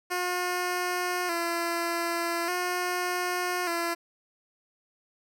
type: tone with vibrato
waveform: 10% pulse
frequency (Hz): 349.2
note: F4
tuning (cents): 0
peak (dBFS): -19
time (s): 0.1-3.95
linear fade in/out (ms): 20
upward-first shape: square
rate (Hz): 0.42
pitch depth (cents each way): 48
effects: none